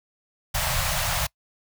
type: band-stop noise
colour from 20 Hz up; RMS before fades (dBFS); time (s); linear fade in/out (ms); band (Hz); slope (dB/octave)
pink; -25; 0.54-1.27; 10; 170 to 550; 96
effects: noise-tail reverb RT60 0.1 s tail -25 dB re dry